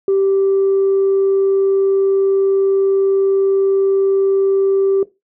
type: tone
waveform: sine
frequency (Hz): 390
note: G4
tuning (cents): -9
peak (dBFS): -10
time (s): 0.08-5.03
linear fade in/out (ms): 2
effects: noise-tail reverb RT60 0.2 s tail -17 dB re dry + tanh soft clip ceiling -8 dBFS